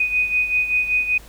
sine beating tone pair, 2489 / 2494.2 Hz, D#7 / D#7, 0 / +4 cents, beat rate 5.2 Hz, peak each -18 / -24 dBFS, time 0-1.18 s, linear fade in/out 5 ms, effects added 50 Hz sine -42 dBFS peak until 1.28 s + pink hiss -46 dBFS RMS until 1.28 s

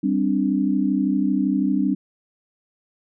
sine chord, G suspended fourth, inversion none, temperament just, 196 / 261.3 / 294 Hz, G3 / C4 / D4, 0 / -2 / +2 cents, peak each -22 dBFS, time 0.03-1.95 s, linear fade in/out 10 ms, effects none

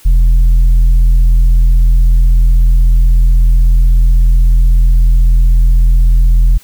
sine tone with tanh clipping, 41.88 Hz, E1, 28 cents sharp, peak -5 dBFS, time 0.05-6.58 s, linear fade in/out 10 ms, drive 4 dB, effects white hiss -42 dBFS RMS until 6.63 s

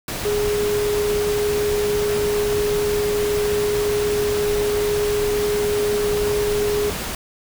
sine tone in noise, 415.3 Hz, G#4, in tune, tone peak -18 dBFS, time 0.25-6.9 s, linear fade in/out 2 ms, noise pink, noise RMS -27 dBFS, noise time 0.08-7.15 s, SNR +6 dB, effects none

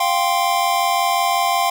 square chord, F suspended second, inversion none, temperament equal, 698.5 / 784 / 1046.5 Hz, F5 / G5 / C6, 0 / 0 / 0 cents, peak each -21 dBFS, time 0-1.7 s, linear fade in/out 5 ms, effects none

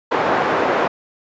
pink band-pass noise, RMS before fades -18 dBFS, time 0.11-0.88 s, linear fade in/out 10 ms, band 400 to 1300 Hz, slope 12 dB/octave, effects resampled to 16000 Hz

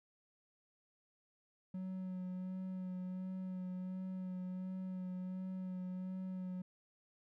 triangle tone with vibrato, 185 Hz, F#3, in tune, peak -38 dBFS, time 1.74-6.62 s, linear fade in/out 5 ms, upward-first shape sine, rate 1.4 Hz, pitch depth 20 cents each way, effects none

